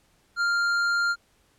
sine tone with hard clipping, 1396.9 Hz, F6, in tune, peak -23 dBFS, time 0.36-1.16 s, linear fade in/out 50 ms, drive 8 dB, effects pink hiss -64 dBFS RMS until 1.58 s + low-pass 12000 Hz 12 dB/octave

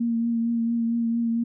sine tone with vibrato, 231.9 Hz, A#3, 9 cents flat, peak -21 dBFS, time 0-1.44 s, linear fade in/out 10 ms, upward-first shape triangle, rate 4.4 Hz, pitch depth 25 cents each way, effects none

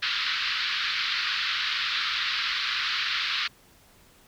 white band-pass noise, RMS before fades -28 dBFS, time 0.02-3.48 s, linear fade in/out 10 ms, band 1200 to 4500 Hz, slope 48 dB/octave, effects pink hiss -57 dBFS RMS until 4.27 s

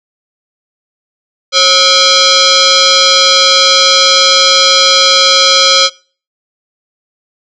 sine tone with frequency modulation, 371.7 Hz, F#4, 8 cents sharp, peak -4 dBFS, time 1.52-5.9 s, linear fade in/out 50 ms, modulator 913 Hz, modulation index 5.6, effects noise-tail reverb RT60 0.4 s tail -23 dB re dry

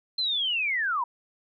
sine linear sweep, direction down, 4172 to 925 Hz, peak -24 dBFS, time 0.18-1.04 s, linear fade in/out 5 ms, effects none

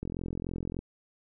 click train, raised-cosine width 3 ms, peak -22 dBFS, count 34, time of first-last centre 0.03-0.79 s, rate 43.4 Hz, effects none

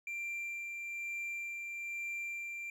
triangle tone with tremolo, 2366 Hz, D7, 12 cents sharp, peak -35 dBFS, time 0.07-2.7 s, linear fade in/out 2 ms, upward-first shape sine, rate 1.1 Hz, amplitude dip 30%, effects none

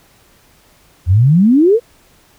sine exponential sweep, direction up, 82.1 to 493.9 Hz, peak -6 dBFS, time 1.06-1.8 s, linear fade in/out 50 ms, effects pink hiss -50 dBFS RMS until 2.38 s

